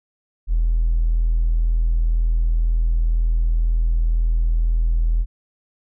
triangle tone with tanh clipping, 41 Hz, E1, 9 cents flat, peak -14 dBFS, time 0.47-5.26 s, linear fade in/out 50 ms, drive 1 dB, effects none

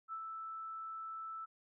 sine tone with ADSR envelope, 1318.5 Hz, E6, in tune, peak -39 dBFS, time 0.08-1.46 s, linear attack 47 ms, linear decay 65 ms, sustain -3 dB, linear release 19 ms, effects none

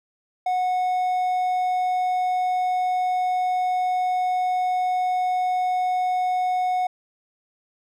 triangle tone, 733 Hz, F#5, 16 cents flat, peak -18 dBFS, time 0.46-6.87 s, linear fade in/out 5 ms, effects none

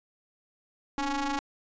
sawtooth ring-modulated tone, 275.5 Hz, C#4, 11 cents flat, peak -21 dBFS, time 0.98-1.39 s, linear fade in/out 0 ms, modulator 564 Hz, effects resampled to 16000 Hz

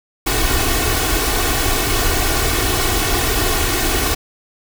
pink noise with comb filter, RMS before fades -17 dBFS, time 0.26-4.15 s, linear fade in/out 10 ms, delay 2.7 ms, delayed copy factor +0.75, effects none

